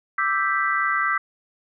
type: chord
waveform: sine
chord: E minor seventh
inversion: third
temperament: equal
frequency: 1174.7 / 1318.5 / 1568 / 1975.5 Hz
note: D6 / E6 / G6 / B6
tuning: 0 / 0 / 0 / 0 cents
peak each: -25 dBFS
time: 0.18-1.18 s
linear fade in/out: 5 ms
effects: none